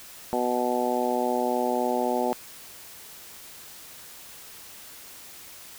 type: harmonic tone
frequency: 123.47 Hz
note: B2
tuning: in tune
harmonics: 2 / 3 / 4 / 5 / 6 / 7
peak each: -30 / -30 / -30 / -30 / -30 / -30 dBFS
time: 0.33-2.33 s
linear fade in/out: 0 ms
effects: white hiss -45 dBFS RMS until 5.78 s